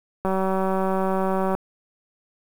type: click train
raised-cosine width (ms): 1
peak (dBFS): -11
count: 248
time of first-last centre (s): 0.25-1.55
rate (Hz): 190
effects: 7-bit